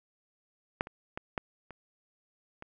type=clicks; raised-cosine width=0.5 ms; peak=-13 / -28 / -21 / -16 / -30 / -28 dBFS; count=6; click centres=0.809 / 0.871 / 1.175 / 1.378 / 1.707 / 2.624 s; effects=none